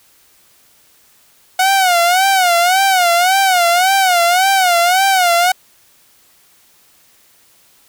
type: tone with vibrato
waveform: sawtooth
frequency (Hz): 732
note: F#5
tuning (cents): -19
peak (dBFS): -6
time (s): 1.59-5.52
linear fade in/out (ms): 5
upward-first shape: sine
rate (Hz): 1.8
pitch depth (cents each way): 120
effects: white hiss -51 dBFS RMS until 7.88 s